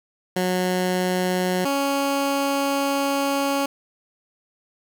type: tone pair in turn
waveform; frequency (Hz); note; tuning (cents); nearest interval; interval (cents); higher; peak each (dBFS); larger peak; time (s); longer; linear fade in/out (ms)
15% pulse; 182.7 / 278.3; F#3 / C#4; -22 / +7; perfect fifth; 729; second; -14; neither; 0.36-1.65 / 1.65-3.66; second; 5
effects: none